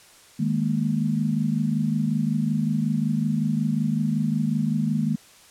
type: chord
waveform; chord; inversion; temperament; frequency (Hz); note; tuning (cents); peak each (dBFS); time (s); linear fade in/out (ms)
sine; D# suspended fourth; none; equal; 155.56 / 207.7 / 233.1; D#3 / G#3 / A#3; 0 / 0 / 0; -25; 0.39-5.16; 10
effects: white hiss -51 dBFS RMS until 5.5 s + low-pass 10000 Hz 12 dB/octave